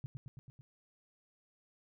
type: tone with echo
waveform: sine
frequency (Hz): 130.81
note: C3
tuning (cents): 0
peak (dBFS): -37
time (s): 0.04-0.06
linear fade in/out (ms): 0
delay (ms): 110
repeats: 5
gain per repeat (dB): -3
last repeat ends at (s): 0.61
effects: none